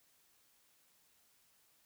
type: silence
effects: white hiss -71 dBFS RMS until 1.85 s